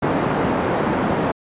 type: band-pass noise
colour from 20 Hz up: pink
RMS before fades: -20 dBFS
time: 0.02-1.32 s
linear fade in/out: 10 ms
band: 160 to 1200 Hz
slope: 12 dB/octave
effects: resampled to 8000 Hz